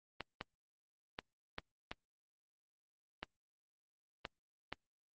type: clicks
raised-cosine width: 0.3 ms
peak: -24 dBFS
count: 8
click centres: 0.207 / 0.411 / 1.189 / 1.584 / 1.915 / 3.23 / 4.252 / 4.726 s
effects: Opus 24 kbps